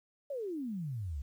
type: exponential sweep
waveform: sine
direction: down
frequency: 587.3 to 63.6 Hz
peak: -35 dBFS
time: 0.3-1.22 s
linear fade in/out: 5 ms
effects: 11-bit